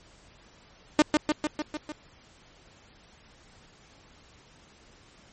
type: tone with echo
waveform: sawtooth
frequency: 301.9 Hz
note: D4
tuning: 48 cents sharp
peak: -12 dBFS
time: 0.99-1.02 s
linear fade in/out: 0 ms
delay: 150 ms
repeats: 6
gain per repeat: -3 dB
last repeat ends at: 1.92 s
effects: pink hiss -56 dBFS RMS until 5.32 s + MP3 32 kbps